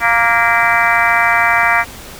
harmonic tone with a mistuned harmonic, 233.1 Hz, A#3, in tune, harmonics 3 / 4 / 5 / 6 / 7 / 8 / 9 / 10, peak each -18 / -18 / -18 / -18 / -18 / -18 / -18 / -18 dBFS, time 0-1.85 s, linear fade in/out 50 ms, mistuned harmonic 9, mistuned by -51 cents, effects pink hiss -33 dBFS RMS until 2.19 s

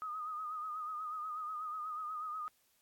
sine tone with vibrato, 1244.5 Hz, D#6, in tune, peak -38 dBFS, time 0.02-2.48 s, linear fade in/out 0 ms, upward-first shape sine, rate 8.2 Hz, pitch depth 54 cents each way, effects white hiss -73 dBFS RMS until 2.81 s + AAC 64 kbps

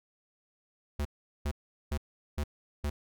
square tone bursts, 73.42 Hz, D2, in tune, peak -30 dBFS, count 5, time 0.99-2.9 s, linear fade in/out 5 ms, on 62 ms, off 400 ms, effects none

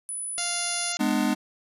sine tone, 9956 Hz, D#9, in tune, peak -30 dBFS, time 0.09-0.92 s, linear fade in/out 0 ms
harmonic tone, 698.5 Hz, F5, in tune, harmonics 1 / 2 / 3 / 4 / 5 / 6 / 7 / 8 / 9 / 10, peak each -37 / -37 / -37 / -37 / -37 / -37 / -37 / -37 / -37 / -37 dBFS, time 0.38-0.97 s, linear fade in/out 0 ms
square chord, G# diminished, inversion none, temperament just, 207.7 / 249.2 / 299 Hz, G#3 / B3 / D4, 0 / +16 / +31 cents, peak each -27 dBFS, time 0.99-1.35 s, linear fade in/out 20 ms
effects resampled to 32000 Hz

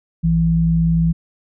sine tone pair together, 58.27 / 164.81 Hz, A#1 / E3, 0 / 0 cents, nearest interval octave + tritone, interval 1800 cents, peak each -21 / -13 dBFS, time 0.23-1.13 s, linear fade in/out 20 ms, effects none

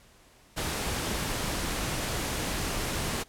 pink noise, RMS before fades -31 dBFS, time 0.56-3.24 s, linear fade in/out 20 ms, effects pink hiss -58 dBFS RMS until 3.28 s + low-pass 12000 Hz 12 dB/octave

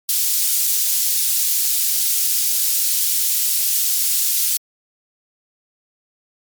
white high-pass noise, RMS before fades -18 dBFS, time 0.09-4.57 s, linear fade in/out 0 ms, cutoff 4700 Hz, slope 12 dB/octave, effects MP3 96 kbps

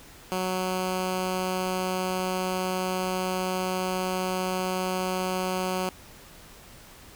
10% pulse tone, 185 Hz, F#3, in tune, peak -18 dBFS, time 0.32-5.89 s, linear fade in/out 0 ms, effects pink hiss -49 dBFS RMS until 7.15 s

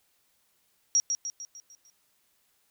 sine tone with echo, 5680 Hz, F8, 28 cents sharp, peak -19 dBFS, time 0.95-1 s, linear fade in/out 0 ms, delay 150 ms, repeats 6, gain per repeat -6 dB, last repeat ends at 1.9 s, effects white hiss -70 dBFS RMS until 2.7 s

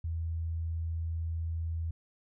sine tone, 82.2 Hz, E2, 4 cents flat, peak -31 dBFS, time 0.04-1.91 s, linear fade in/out 5 ms, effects none

